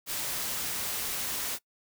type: noise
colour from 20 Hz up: white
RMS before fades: -33 dBFS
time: 0.06-1.59 s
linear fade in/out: 50 ms
effects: noise-tail reverb RT60 0.1 s tail -22 dB re dry